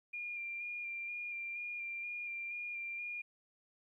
sine tone with vibrato, 2400 Hz, D7, 37 cents sharp, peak -39 dBFS, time 0.13-3.22 s, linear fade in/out 10 ms, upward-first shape square, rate 2.1 Hz, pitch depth 17 cents each way, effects 13-bit

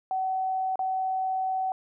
sine tone with dropouts, 756 Hz, F#5, 37 cents sharp, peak -25 dBFS, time 0.11-1.72 s, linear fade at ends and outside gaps 1 ms, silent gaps 0.757-0.792 s, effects none

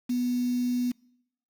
sine tone with quantisation, 246.3 Hz, B3, 5 cents flat, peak -24 dBFS, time 0.09-0.92 s, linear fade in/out 10 ms, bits 7, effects noise-tail reverb RT60 0.8 s tail -26 dB re dry

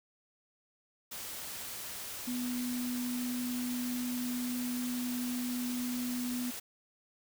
sine tone in noise, 246.9 Hz, B3, in tune, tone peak -33 dBFS, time 2.27-6.51 s, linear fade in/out 10 ms, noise white, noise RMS -42 dBFS, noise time 1.11-6.6 s, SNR +6 dB, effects none

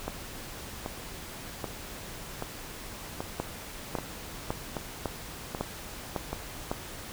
two click trains, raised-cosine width 1 ms, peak -18 / -15 dBFS, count 9 / 7, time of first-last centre 0.08-6.33 / 3.4-6.715 s, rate 1.28 / 1.81 Hz, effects pink hiss -42 dBFS RMS until 7.12 s

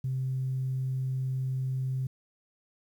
sine tone, 130.81 Hz, C3, in tune, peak -27 dBFS, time 0.04-2.07 s, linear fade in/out 5 ms, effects tanh soft clip ceiling -23 dBFS + 10-bit

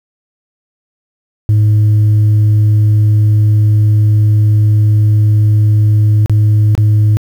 sine tone with dropouts, 106.1 Hz, G#2, 38 cents sharp, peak -3 dBFS, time 1.49-7.17 s, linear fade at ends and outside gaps 0 ms, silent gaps 6.26-6.296 / 6.751-6.778 s, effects tanh soft clip ceiling -5 dBFS + 7-bit

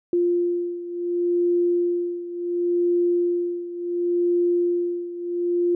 sine beating tone pair, 349.2 / 349.9 Hz, F4 / F4, 0 / +3 cents, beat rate 0.7 Hz, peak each -21 / -25 dBFS, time 0.13-5.75 s, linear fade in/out 2 ms, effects none

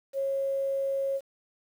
sine tone, 546 Hz, C#5, 26 cents flat, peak -26 dBFS, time 0.13-1.21 s, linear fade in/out 50 ms, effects 9-bit

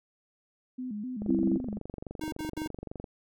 sine tone with vibrato, 230.1 Hz, A#3, 22 cents flat, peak -33 dBFS, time 0.78-1.79 s, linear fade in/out 10 ms, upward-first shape square, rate 3.9 Hz, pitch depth 170 cents each way
click train, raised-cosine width 2 ms, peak -25 dBFS, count 44, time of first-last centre 1.22-3.042 s, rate 23.6 Hz
sine chord, C major, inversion second, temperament equal, 196 / 261.6 / 329.6 Hz, G3 / C4 / E4, 0 / 0 / 0 cents, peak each -29 / -28 / -27 dBFS, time 1.28-1.58 s, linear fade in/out 10 ms
square tone bursts, 311.1 Hz, D#4, in tune, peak -34 dBFS, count 3, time 2.21-2.676 s, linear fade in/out 5 ms, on 110 ms, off 68 ms
effects none

